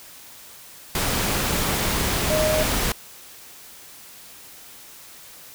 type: tone in noise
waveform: sine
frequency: 620 Hz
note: D#5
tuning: 6 cents flat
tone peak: -20 dBFS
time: 2.3-2.63 s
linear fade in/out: 2 ms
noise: pink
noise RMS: -23 dBFS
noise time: 0.95-2.92 s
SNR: 0 dB
effects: white hiss -44 dBFS RMS until 5.54 s